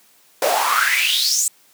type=noise with high-pass filter sweep; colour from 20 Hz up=pink; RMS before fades=-18 dBFS; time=0.42-1.48 s; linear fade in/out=2 ms; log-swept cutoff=530 to 8000 Hz; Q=7.5; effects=white hiss -54 dBFS RMS until 1.73 s + high-pass 150 Hz 12 dB/octave